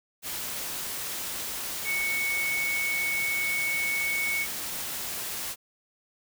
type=tone in noise; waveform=sine; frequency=2218 Hz; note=C#7; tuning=in tune; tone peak=-26 dBFS; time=1.84-4.47 s; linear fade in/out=50 ms; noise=white; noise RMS=-34 dBFS; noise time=0.22-5.56 s; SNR=+5 dB; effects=none